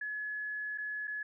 sine tone with dropouts, 1700 Hz, G#6, 40 cents sharp, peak -35 dBFS, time 0.01-1.23 s, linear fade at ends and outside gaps 5 ms, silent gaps 0.777-0.782 / 1.073-1.077 s, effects none

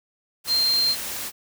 sine tone in noise, 4175 Hz, C8, 5 cents flat, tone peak -18 dBFS, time 0.47-0.96 s, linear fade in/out 50 ms, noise white, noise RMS -31 dBFS, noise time 0.44-1.32 s, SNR +10 dB, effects none

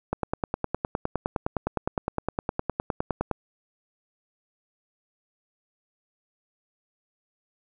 click train, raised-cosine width 1 ms, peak -11 dBFS, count 32, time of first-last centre 0.13-3.313 s, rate 9.74 Hz, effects none

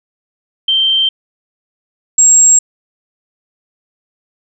sine tone pair in turn, 3134 / 7567 Hz, G7 / A#8, -1 / +25 cents, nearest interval octave + minor third, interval 1526 cents, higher second, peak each -9 / -4 dBFS, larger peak second, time 0.68-1.09 / 2.18-2.59 s, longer neither, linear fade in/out 5 ms, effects none

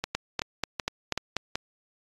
two click trains, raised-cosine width 0.2 ms, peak -11 / -9 dBFS, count 5 / 6, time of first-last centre 0.04-1.555 / 0.15-1.367 s, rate 2.64 / 4.11 Hz, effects AAC 32 kbps

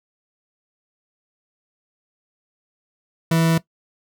40% pulse tone, 164.1 Hz, E3, 8 cents flat, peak -14 dBFS, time 3.31-3.58 s, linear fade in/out 5 ms, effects noise-tail reverb RT60 0.1 s tail -18 dB re dry

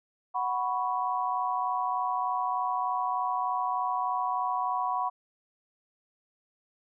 sine chord, F# suspended fourth, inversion none, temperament just, 740 / 986.7 / 1110 Hz, F#5 / B5 / C#6, 0 / -2 / +2 cents, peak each -31 / -30 / -32 dBFS, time 0.34-5.1 s, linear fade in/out 20 ms, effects none

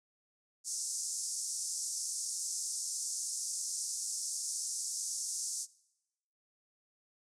pink band-pass noise, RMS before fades -38 dBFS, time 0.64-5.67 s, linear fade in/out 50 ms, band 5400 to 9700 Hz, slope 48 dB/octave, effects noise-tail reverb RT60 0.9 s tail -22 dB re dry

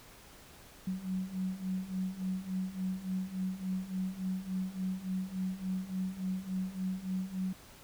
sine beating tone pair, 185 / 188.5 Hz, F#3 / F#3, 0 / +32 cents, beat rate 3.5 Hz, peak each -38 / -35 dBFS, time 0.87-7.53 s, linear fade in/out 5 ms, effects pink hiss -55 dBFS RMS until 7.83 s

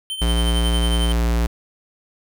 square tone with tremolo, 3097 Hz, G7, 22 cents flat, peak -23 dBFS, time 0.1-1.12 s, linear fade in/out 0 ms, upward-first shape triangle, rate 11 Hz, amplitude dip 70%
square tone, 58 Hz, A#1, 8 cents flat, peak -17 dBFS, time 0.21-1.47 s, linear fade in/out 10 ms
effects none

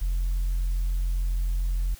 triangle tone with tanh clipping, 43.65 Hz, F1, in tune, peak -23 dBFS, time 0.01-1.95 s, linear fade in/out 10 ms, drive 6 dB, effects white hiss -50 dBFS RMS until 1.99 s

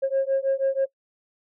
sine beating tone pair, 537 / 543.2 Hz, C5 / C#5, +45 / -35 cents, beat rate 6.2 Hz, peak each -22 dBFS, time 0.02-0.86 s, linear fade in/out 20 ms, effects noise-tail reverb RT60 0.1 s tail -23 dB re dry + tanh soft clip ceiling -16 dBFS

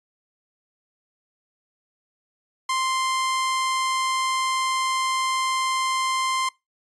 sawtooth tone, 1046.5 Hz, C6, in tune, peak -18 dBFS, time 2.69-6.49 s, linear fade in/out 5 ms, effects noise-tail reverb RT60 0.2 s tail -22 dB re dry + resampled to 24000 Hz

